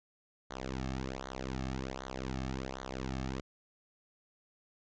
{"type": "tone with flanger", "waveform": "sawtooth", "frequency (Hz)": 65.41, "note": "C2", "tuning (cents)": 0, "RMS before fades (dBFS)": -39, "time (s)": [0.5, 3.41], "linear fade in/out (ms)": 10, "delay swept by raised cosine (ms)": [0.38, 2.08], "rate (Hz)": 1.3, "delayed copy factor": -0.9, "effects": ["resampled to 16000 Hz"]}